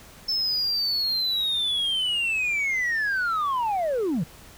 sine linear sweep, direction down, 5300 to 138.59 Hz, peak -20 dBFS, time 0.28-4.24 s, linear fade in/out 10 ms, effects tanh soft clip ceiling -21 dBFS + pink hiss -48 dBFS RMS until 4.57 s

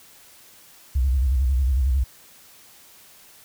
sine tone with vibrato, 65.41 Hz, C2, in tune, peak -16 dBFS, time 0.95-2.04 s, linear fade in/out 10 ms, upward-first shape square, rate 11 Hz, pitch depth 110 cents each way, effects tanh soft clip ceiling -13 dBFS + white hiss -50 dBFS RMS until 3.44 s

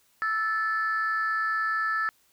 sine tone pair together, 1318.5 / 1747.8 Hz, E6 / A6, 0 / -12 cents, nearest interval perfect fourth, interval 488 cents, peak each -26 dBFS, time 0.22-2.09 s, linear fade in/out 0 ms, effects tanh soft clip ceiling -19 dBFS + white hiss -65 dBFS RMS until 2.32 s

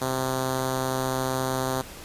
5% pulse tone with notch filter, 130.6 Hz, C3, 3 cents flat, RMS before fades -27 dBFS, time 0.01-1.82 s, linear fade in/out 10 ms, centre 2300 Hz, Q 0.69, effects pink hiss -42 dBFS RMS until 2.04 s + resampled to 32000 Hz

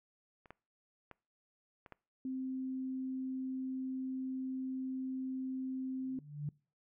clicks, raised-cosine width 0.5 ms, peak -42 / -33 / -34 / -37 / -33 dBFS, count 5, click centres 0.458 / 0.506 / 1.113 / 1.862 / 1.923 s
sine tone, 261 Hz, C4, 4 cents flat, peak -36 dBFS, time 2.25-6.19 s, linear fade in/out 2 ms
sine tone with exponential growth, 146.83 Hz, D3, in tune, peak -33 dBFS, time 5.98-6.49 s, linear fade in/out 2 ms, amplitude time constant 110 ms
effects noise-tail reverb RT60 0.4 s tail -25 dB re dry

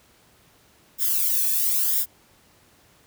violet noise with flanger, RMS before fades -22 dBFS, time 0.98-2.06 s, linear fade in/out 50 ms, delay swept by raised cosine 0.57 to 1.18 ms, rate 1 Hz, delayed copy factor +0.95, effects pink hiss -57 dBFS RMS until 3.06 s + high-pass 60 Hz 12 dB/octave

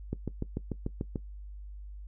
click train, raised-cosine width 3 ms, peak -19 dBFS, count 8, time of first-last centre 0.13-1.158 s, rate 6.81 Hz, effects noise-tail reverb RT60 0.1 s tail -18 dB re dry + added 50 Hz sine -41 dBFS peak until 2.07 s

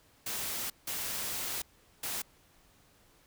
white noise bursts at uneven times, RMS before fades -36 dBFS, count 3, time 0.26-0.7 / 0.87-1.62 / 2.03-2.22 s, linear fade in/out 5 ms, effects pink hiss -64 dBFS RMS until 3.26 s

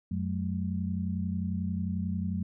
sine tone cluster, 90.3 / 183.6 / 214.8 Hz, F#2 / F#3 / A3, -42 / -13 / -41 cents, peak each -33 / -32 / -35 dBFS, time 0.11-2.43 s, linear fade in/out 5 ms, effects none

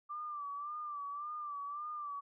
sine tone with vibrato, 1175 Hz, D6, 1 cent sharp, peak -39 dBFS, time 0.09-2.21 s, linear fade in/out 20 ms, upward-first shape sine, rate 1.8 Hz, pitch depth 62 cents each way, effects none

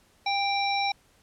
harmonic tone with a mistuned harmonic, 784 Hz, G5, in tune, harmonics 1 / 3 / 5 / 7, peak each -26 / -30 / -32 / -35 dBFS, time 0.26-0.92 s, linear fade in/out 5 ms, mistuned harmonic 1, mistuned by +31 cents, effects pink hiss -62 dBFS RMS until 1.22 s + low-pass 12000 Hz 12 dB/octave

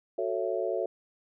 sine chord, F# minor seventh, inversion none, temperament just, 370 / 444 / 555 / 666 Hz, F#4 / A4 / C#5 / E5, 0 / +16 / +2 / +18 cents, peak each -33 dBFS, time 0.18-0.86 s, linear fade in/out 5 ms, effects none

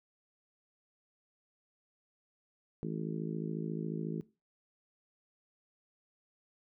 harmonic tone, 54.1 Hz, A1, 29 cents flat, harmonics 3 / 4 / 5 / 6 / 7 / 8, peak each -38 / -40 / -46 / -43 / -44 / -47 dBFS, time 2.83-4.21 s, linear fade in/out 0 ms, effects noise-tail reverb RT60 0.3 s tail -20 dB re dry

